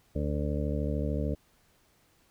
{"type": "harmonic tone", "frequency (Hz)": 73.42, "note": "D2", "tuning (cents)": 0, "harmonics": [1, 2, 3, 4, 6, 7, 8], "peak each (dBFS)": [-31, -34, -36, -37, -39, -39, -40], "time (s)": [0.15, 1.35], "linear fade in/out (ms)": 10, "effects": ["pink hiss -66 dBFS RMS until 2.3 s"]}